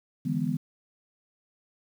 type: chord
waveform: sine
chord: E dominant seventh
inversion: third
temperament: just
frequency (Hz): 148.33 / 164.81 / 206 / 247.2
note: D3 / E3 / G#3 / B3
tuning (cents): +18 / 0 / -14 / +2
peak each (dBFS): -32 / -30 / -32 / -30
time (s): 0.25-0.57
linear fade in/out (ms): 10
effects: 9-bit